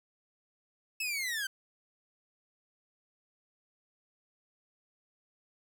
sawtooth linear sweep, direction down, 2637 to 1527 Hz, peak -29 dBFS, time 1-1.47 s, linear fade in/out 5 ms, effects none

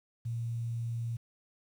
sine tone, 116.54 Hz, A#2, in tune, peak -32 dBFS, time 0.25-1.17 s, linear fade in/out 10 ms, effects 10-bit

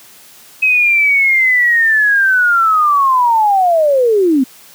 sine linear sweep, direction down, 2556 to 246.9 Hz, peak -8 dBFS, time 0.62-4.44 s, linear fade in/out 10 ms, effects white hiss -41 dBFS RMS until 4.74 s + high-pass 100 Hz 12 dB/octave

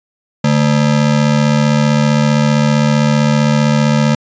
square ring-modulated tone, 183.6 Hz, F#3, 13 cents flat, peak -7 dBFS, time 0.44-4.15 s, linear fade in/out 5 ms, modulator 37.7 Hz, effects resampled to 16000 Hz

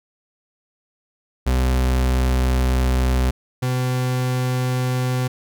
40% pulse tone pair in turn, 63.6 / 126.86 Hz, C2 / B2, -48 / +47 cents, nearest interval octave, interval 1195 cents, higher second, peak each -15 / -18 dBFS, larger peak first, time 1.46-3.31 / 3.62-5.28 s, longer first, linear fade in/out 10 ms, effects none

